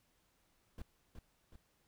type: noise with echo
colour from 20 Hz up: brown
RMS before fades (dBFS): -45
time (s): 0.78-0.82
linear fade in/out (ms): 2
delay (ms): 370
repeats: 2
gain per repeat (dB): -5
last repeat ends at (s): 1.56
effects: pink hiss -75 dBFS RMS until 1.87 s